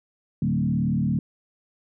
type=tone with frequency modulation; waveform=sine; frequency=180.5 Hz; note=F#3; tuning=43 cents flat; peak=-20 dBFS; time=0.42-1.19 s; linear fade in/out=2 ms; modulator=37.7 Hz; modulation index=1.6; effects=none